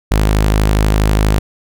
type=tone; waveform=sawtooth; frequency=52.3 Hz; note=G#1; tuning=13 cents sharp; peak=-6 dBFS; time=0.11-1.39 s; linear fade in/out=5 ms; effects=none